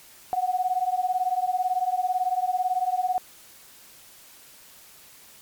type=beating tone pair; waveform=sine; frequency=728 / 746 Hz; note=F#5 / F#5; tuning=-28 / +14 cents; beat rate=18 Hz; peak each=-25 dBFS; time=0.33-3.18 s; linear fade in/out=0 ms; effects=white hiss -50 dBFS RMS until 5.41 s + MP3 96 kbps